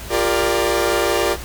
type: chord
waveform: sawtooth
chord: G minor seventh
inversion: third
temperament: equal with one note detuned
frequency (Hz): 349.2 / 399.8 / 466.2 / 587.3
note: F4 / G4 / Bb4 / D5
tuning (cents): 0 / +34 / 0 / 0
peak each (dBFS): -18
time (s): 0.09-1.37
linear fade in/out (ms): 50
effects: added 60 Hz sine -33 dBFS peak until 1.44 s + pink hiss -34 dBFS RMS until 1.44 s